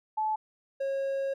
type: tone pair in turn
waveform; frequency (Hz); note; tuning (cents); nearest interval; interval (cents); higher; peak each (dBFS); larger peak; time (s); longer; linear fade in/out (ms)
sine / triangle; 865 / 544.9; A5 / C#5; -30 / -30; minor sixth; 800; first; -26; neither; 0.17-0.36 / 0.8-1.34; second; 10
effects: none